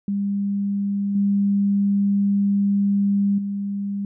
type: tone with level steps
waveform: sine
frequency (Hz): 200.3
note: G3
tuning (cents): +38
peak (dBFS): -20 / -16 / -23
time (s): 0.08-4.05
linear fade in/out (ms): 2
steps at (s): 1.15 / 3.38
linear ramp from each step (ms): 5
effects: none